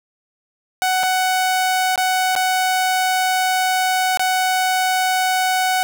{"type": "tone with dropouts", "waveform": "sawtooth", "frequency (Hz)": 745, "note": "F#5", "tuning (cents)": 12, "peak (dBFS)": -12, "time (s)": [0.82, 5.83], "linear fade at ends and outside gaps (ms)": 0, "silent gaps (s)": [[1.032, 1.035], [1.958, 1.977], [2.353, 2.362], [4.173, 4.195]], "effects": []}